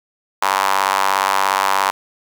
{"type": "tone with high-pass filter", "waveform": "sawtooth", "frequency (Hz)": 97, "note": "G2", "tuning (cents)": -18, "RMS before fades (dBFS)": -17, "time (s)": [0.42, 1.91], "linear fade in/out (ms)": 5, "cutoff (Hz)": 970, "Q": 3.4, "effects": []}